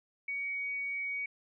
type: tone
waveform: sine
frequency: 2249 Hz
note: C#7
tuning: 24 cents sharp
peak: -33 dBFS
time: 0.28-1.26 s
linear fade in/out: 5 ms
effects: none